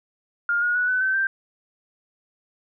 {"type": "tone with pitch steps", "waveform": "sine", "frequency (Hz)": [1411, 1441.5, 1472.6, 1504.4, 1536.9, 1570.1], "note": ["F6", "F#6", "F#6", "F#6", "G6", "G6"], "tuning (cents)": [17, -46, -9, 28, -35, 2], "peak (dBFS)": -19, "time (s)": [0.49, 1.27], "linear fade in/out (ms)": 2, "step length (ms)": 130, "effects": []}